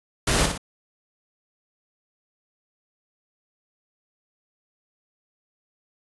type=noise with echo; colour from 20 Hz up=pink; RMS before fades=-21 dBFS; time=0.27-0.46 s; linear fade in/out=5 ms; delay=59 ms; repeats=2; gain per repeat=-6 dB; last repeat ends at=0.578 s; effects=resampled to 24000 Hz